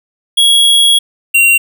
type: tone pair in turn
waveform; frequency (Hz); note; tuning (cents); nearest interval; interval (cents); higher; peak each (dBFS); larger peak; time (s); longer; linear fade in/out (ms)
square; 3322 / 2754; G#7 / F7; 0 / -25; minor third; 325; first; -6; neither; 0.37-0.99 / 1.34-1.58; first; 10
effects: none